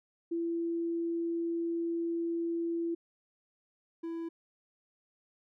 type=tone pair in turn; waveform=sine / triangle; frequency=336.3 / 332.1 Hz; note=E4 / E4; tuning=+35 / +13 cents; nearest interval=unison; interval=22 cents; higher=first; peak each=-30 / -33 dBFS; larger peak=first; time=0.31-2.95 / 4.03-4.29 s; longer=first; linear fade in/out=10 ms; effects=none